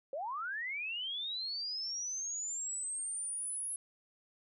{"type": "linear sweep", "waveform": "sine", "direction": "up", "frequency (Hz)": [516, 10690], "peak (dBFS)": -36, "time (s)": [0.13, 3.76], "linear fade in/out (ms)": 2, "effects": []}